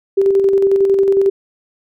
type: tone with tremolo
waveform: sine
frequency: 392 Hz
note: G4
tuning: in tune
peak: -8 dBFS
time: 0.17-1.3 s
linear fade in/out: 10 ms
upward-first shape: square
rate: 11 Hz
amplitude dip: 35%
effects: none